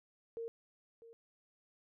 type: tone with echo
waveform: sine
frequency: 459.8 Hz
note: A#4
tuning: 24 cents flat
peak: -39 dBFS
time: 0.37-0.48 s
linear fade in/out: 0 ms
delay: 650 ms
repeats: 1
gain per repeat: -15 dB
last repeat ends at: 1.13 s
effects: none